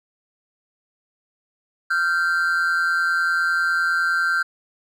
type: tone pair together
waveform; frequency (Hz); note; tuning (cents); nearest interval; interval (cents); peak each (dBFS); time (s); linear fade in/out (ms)
triangle; 1387 / 1556.9; F6 / G6; -12 / -12; major second; 200; -19; 1.9-4.43; 10
effects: none